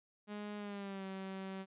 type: tone with pitch glide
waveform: sawtooth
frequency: 207.7 to 191.57 Hz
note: G#3 to G3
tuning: 0 to -40 cents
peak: -38 dBFS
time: 0.27-1.66 s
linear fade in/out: 50 ms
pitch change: -140 cents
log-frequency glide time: 0.57-1.05 s
effects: resampled to 8000 Hz